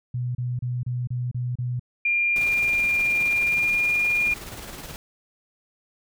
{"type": "tone bursts", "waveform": "sine", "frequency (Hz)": 123.47, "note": "B2", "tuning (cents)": 0, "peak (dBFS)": -24, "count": 7, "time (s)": [0.14, 1.796], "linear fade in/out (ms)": 5, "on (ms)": 210, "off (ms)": 31}
{"type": "tone with pitch glide", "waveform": "sine", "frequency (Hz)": [2400, 2418], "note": ["D7", "D7"], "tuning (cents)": [37, 50], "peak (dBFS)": -19, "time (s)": [2.05, 4.34], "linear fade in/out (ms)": 5, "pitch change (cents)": 13, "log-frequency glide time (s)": [3.49, 3.76]}
{"type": "noise with tremolo", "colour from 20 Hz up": "pink", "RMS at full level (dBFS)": -37, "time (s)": [2.36, 4.96], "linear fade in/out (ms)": 0, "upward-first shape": "square", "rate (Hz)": 19, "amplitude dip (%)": 35}
{"effects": []}